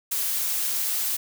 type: noise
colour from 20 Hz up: blue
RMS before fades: -26 dBFS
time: 0.11-1.17 s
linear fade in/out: 10 ms
effects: none